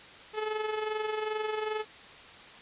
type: tone with amplitude modulation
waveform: sawtooth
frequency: 430.5 Hz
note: A4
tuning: 38 cents flat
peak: -24 dBFS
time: 0.33-1.85 s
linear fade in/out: 50 ms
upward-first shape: sine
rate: 22.5 Hz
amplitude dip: 55%
effects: white hiss -49 dBFS RMS until 2.61 s + resampled to 8000 Hz